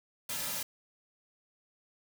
white noise with comb filter, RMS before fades -36 dBFS, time 0.29-0.63 s, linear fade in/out 5 ms, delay 2.7 ms, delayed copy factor -0.65, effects none

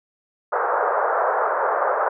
pink band-pass noise, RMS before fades -21 dBFS, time 0.52-2.09 s, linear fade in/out 10 ms, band 460 to 1500 Hz, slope 48 dB/octave, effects none

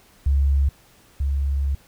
sine tone pair in turn, 69.4 / 69.4 Hz, C#2 / C#2, +3 / +3 cents, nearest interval unison, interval 0 cents, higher neither, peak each -15 / -19 dBFS, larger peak first, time 0.26-0.69 / 1.2-1.75 s, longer second, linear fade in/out 5 ms, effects pink hiss -54 dBFS RMS until 1.87 s

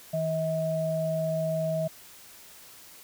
sine tone pair together, 160.13 / 640 Hz, E3 / D#5, -50 / +49 cents, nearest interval 2 octaves, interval 2399 cents, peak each -30 / -27 dBFS, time 0.13-1.88 s, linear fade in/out 10 ms, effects white hiss -50 dBFS RMS until 3.03 s

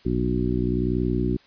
harmonic tone with a mistuned harmonic, 61 Hz, B1, 21 cents flat, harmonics 1 / 2 / 3 / 4 / 5 / 6, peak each -28 / -28 / -28 / -28 / -28 / -28 dBFS, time 0.05-1.37 s, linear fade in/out 10 ms, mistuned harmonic 1, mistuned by -59 cents, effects white hiss -55 dBFS RMS until 1.46 s + resampled to 11025 Hz

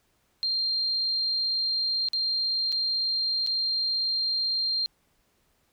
sine tone with dropouts, 4186 Hz, C8, in tune, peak -24 dBFS, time 0.43-4.86 s, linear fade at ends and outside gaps 0 ms, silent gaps 2.086-2.133 / 2.72-2.725 / 3.464-3.472 s, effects pink hiss -69 dBFS RMS until 5.72 s

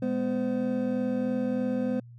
triangle tone cluster, 206.8 / 250 / 516 Hz, G#3 / B3 / C5, -7 / +21 / -24 cents, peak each -29 / -26 / -30 dBFS, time 0.02-2 s, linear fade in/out 5 ms, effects added 119 Hz sine -45 dBFS peak until 2.18 s

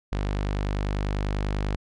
sawtooth tone, 50.1 Hz, G1, 38 cents sharp, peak -21 dBFS, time 0.12-1.76 s, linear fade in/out 5 ms, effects low-pass 5000 Hz 12 dB/octave

